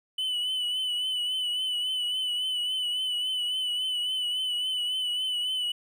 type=tone with vibrato; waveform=triangle; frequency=2991 Hz; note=F#7; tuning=18 cents sharp; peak=-25 dBFS; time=0.18-5.72 s; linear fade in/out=5 ms; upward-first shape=triangle; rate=3.6 Hz; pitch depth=50 cents each way; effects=none